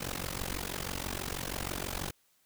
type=noise with amplitude modulation; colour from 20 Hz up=pink; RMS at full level=-33 dBFS; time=0-2.11 s; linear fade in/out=10 ms; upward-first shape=sine; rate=46.2 Hz; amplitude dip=95%; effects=white hiss -70 dBFS RMS until 2.45 s